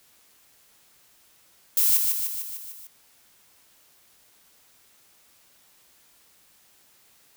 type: noise with echo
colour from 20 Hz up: violet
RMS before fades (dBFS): -20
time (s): 1.77-1.97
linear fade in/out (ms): 2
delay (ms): 150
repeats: 6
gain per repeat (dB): -4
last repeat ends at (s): 2.87
effects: white hiss -59 dBFS RMS until 7.36 s